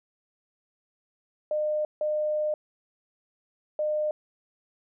sine tone bursts at uneven times, 607 Hz, D#5, 43 cents flat, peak -24 dBFS, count 3, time 1.51-1.85 / 2.01-2.54 / 3.79-4.11 s, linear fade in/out 2 ms, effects none

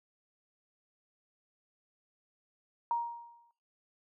sine tone with exponential decay, 940 Hz, A#5, 14 cents sharp, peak -26 dBFS, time 2.91-3.51 s, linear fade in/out 1 ms, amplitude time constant 130 ms, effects noise-tail reverb RT60 0.4 s tail -20 dB re dry

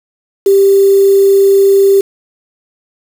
sine tone with quantisation, 393.5 Hz, G4, 7 cents sharp, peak -4 dBFS, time 0.46-2.01 s, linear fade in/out 5 ms, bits 4, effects none

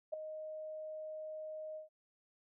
sine tone with ADSR envelope, 622.3 Hz, D#5, in tune, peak -32 dBFS, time 0.12-1.89 s, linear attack 17 ms, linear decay 4 ms, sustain -10 dB, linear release 130 ms, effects none

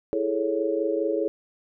sine chord, A major seventh, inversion second, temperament equal, 329.6 / 415.3 / 440 / 554.4 Hz, E4 / G#4 / A4 / C#5, 0 / 0 / 0 / 0 cents, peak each -28 dBFS, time 0.13-1.28 s, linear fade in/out 0 ms, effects none

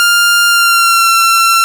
sawtooth tone with pitch glide, 1400 to 1353.1 Hz, F6 to E6, +4 to +45 cents, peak -3 dBFS, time 0-1.64 s, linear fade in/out 0 ms, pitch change -59 cents, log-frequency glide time 0.48-1.11 s, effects none

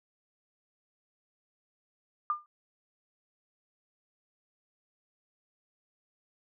sine tone with exponential decay, 1201 Hz, D6, 38 cents sharp, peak -23 dBFS, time 2.3-2.46 s, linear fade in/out 1 ms, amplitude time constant 33 ms, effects none

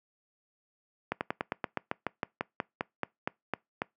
slowing click train, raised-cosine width 0.5 ms, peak -14 dBFS, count 17, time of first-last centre 1.12-3.819 s, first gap 89 ms, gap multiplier 1.08, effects noise-tail reverb RT60 0.2 s tail -25 dB re dry + high-pass 150 Hz 12 dB/octave

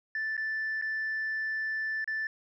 sine tone with dropouts, 1760 Hz, A6, in tune, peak -28 dBFS, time 0.15-2.27 s, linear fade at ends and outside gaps 2 ms, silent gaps 0.368-0.377 / 0.814-0.822 / 2.044-2.076 s, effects tanh soft clip ceiling -27 dBFS

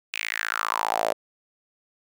sawtooth tone with high-pass filter sweep, 55 Hz, A1, in tune, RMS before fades -27 dBFS, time 0.13-1.13 s, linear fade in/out 10 ms, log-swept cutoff 2600 to 580 Hz, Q 5.3, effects none

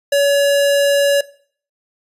square tone, 566 Hz, C#5, 36 cents sharp, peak -12 dBFS, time 0.12-1.21 s, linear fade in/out 5 ms, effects noise-tail reverb RT60 0.5 s tail -19 dB re dry + resampled to 32000 Hz

